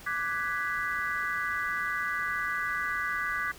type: chord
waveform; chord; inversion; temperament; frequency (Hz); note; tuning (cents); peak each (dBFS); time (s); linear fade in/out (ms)
sine; G# half-diminished seventh; second; equal with one note detuned; 1174.7 / 1491.1 / 1661.2 / 1975.5; D6 / F#6 / G#6 / B6; 0 / +13 / 0 / 0; -34; 0.06-3.52; 10
effects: pink hiss -49 dBFS RMS until 3.58 s